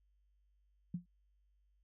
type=tone with exponential decay; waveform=sine; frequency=175.4 Hz; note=F3; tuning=8 cents sharp; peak=-33 dBFS; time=0.94-1.06 s; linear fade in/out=5 ms; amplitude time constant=25 ms; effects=added 50 Hz sine -70 dBFS peak until 1.83 s